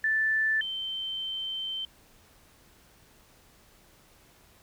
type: tone pair in turn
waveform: sine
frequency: 1760 / 3103 Hz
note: A6 / G7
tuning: 0 / -18 cents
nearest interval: minor seventh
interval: 982 cents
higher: second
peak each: -23 / -31 dBFS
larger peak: first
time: 0.04-0.61 / 0.61-1.85 s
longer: second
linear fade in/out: 2 ms
effects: pink hiss -59 dBFS RMS until 4.62 s